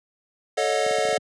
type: chord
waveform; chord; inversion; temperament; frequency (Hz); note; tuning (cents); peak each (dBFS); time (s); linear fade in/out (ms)
square; D# half-diminished seventh; second; equal with one note detuned; 440 / 554.4 / 622.3 / 721; A4 / C#5 / D#5 / F#5; 0 / 0 / 0 / -45; -27; 0.57-1.18; 10
type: clicks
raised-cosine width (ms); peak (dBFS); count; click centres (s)
3; -25; 7; 0.864 / 0.91 / 0.985 / 1.052 / 1.088 / 1.128 / 1.178
effects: high-pass 150 Hz 12 dB/octave + resampled to 22050 Hz